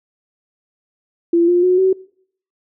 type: tone with pitch steps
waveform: sine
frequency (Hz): 340.1 / 352.3 / 364.9 / 378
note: F4 / F4 / F#4 / F#4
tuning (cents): -46 / +15 / -24 / +37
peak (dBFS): -10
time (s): 1.33-1.93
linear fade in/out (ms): 5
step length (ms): 150
effects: noise-tail reverb RT60 0.6 s tail -22 dB re dry